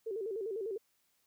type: tone with vibrato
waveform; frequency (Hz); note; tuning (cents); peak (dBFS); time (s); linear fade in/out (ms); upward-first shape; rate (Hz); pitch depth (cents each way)
sine; 417.1; G#4; +7; -35; 0.06-0.78; 10; square; 10; 130
effects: white hiss -75 dBFS RMS until 1.26 s